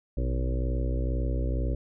harmonic tone with a mistuned harmonic, 62.1 Hz, B1, 10 cents sharp, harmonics 1 / 2 / 4 / 5 / 6 / 7 / 8 / 9, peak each -26 / -33 / -38 / -39 / -42 / -43 / -42 / -41 dBFS, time 0.17-1.75 s, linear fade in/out 5 ms, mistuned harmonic 1, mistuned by -130 cents, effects none

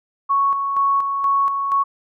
sine tone with tremolo, 1108.7 Hz, C#6, in tune, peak -14 dBFS, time 0.29-1.84 s, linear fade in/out 20 ms, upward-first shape square, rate 2.1 Hz, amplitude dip 45%, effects none

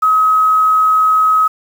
sine tone with quantisation, 1273 Hz, D#6, 39 cents sharp, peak -8 dBFS, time 0.02-1.48 s, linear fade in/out 10 ms, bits 6, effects none

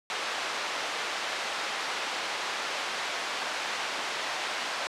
pink band-pass noise, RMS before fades -33 dBFS, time 0.1-4.87 s, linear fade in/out 0 ms, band 730 to 4700 Hz, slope 12 dB/octave, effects low-pass 10000 Hz 12 dB/octave

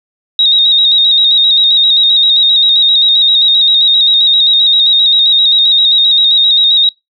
sine tone with vibrato, 3760 Hz, A#7, 14 cents sharp, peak -5 dBFS, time 0.39-6.89 s, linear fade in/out 2 ms, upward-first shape square, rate 7.6 Hz, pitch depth 35 cents each way, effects noise-tail reverb RT60 0.2 s tail -25 dB re dry

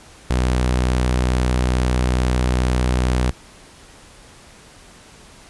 sawtooth tone, 62.3 Hz, B1, 16 cents sharp, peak -12 dBFS, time 0.3-3.31 s, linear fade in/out 5 ms, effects pink hiss -45 dBFS RMS until 5.49 s + resampled to 24000 Hz

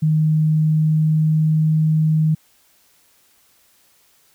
sine tone with pitch glide, 155.56 to 156.55 Hz, D#3 to D#3, 0 to +11 cents, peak -13 dBFS, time 0.02-2.35 s, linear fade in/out 10 ms, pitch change +11 cents, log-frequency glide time 0.55-1.75 s, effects white hiss -57 dBFS RMS until 4.34 s

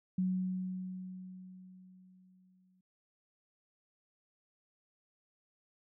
sine tone with exponential decay, 185 Hz, F#3, in tune, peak -28 dBFS, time 0.18-2.81 s, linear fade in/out 5 ms, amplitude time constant 570 ms, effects none

